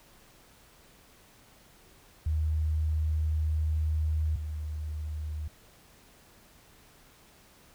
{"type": "tone pair in turn", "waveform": "sine", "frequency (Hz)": [77.78, 76.58], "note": ["D#2", "D#2"], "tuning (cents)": [0, -27], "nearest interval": "unison", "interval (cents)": 27, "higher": "first", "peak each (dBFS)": [-25, -32], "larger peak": "first", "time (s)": [[2.26, 4.36], [4.36, 5.48]], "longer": "first", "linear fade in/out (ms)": 5, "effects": ["pink hiss -58 dBFS RMS until 7.74 s"]}